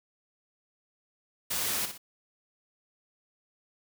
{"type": "noise with echo", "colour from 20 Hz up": "white", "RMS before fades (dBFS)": -31, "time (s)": [1.5, 1.86], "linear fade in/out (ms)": 10, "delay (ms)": 60, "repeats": 2, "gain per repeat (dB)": -8, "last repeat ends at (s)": 1.98, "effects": []}